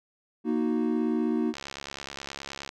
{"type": "chord", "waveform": "triangle", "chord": "D# minor", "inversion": "second", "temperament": "equal with one note detuned", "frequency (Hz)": [235, 311.1, 370], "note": ["A#3", "D#4", "F#4"], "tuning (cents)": [14, 0, 0], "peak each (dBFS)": [-25, -26, -29], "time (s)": [0.44, 1.54], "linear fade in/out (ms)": 50}
{"type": "click train", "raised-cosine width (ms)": 0.2, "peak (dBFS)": -19, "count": 81, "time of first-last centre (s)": [1.54, 2.691], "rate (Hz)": 69.5}
{"effects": []}